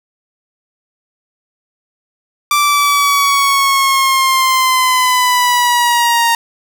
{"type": "linear sweep", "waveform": "sawtooth", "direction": "down", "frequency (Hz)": [1174.7, 927], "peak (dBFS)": -6, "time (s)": [2.51, 6.35], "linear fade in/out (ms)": 2, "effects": ["7-bit"]}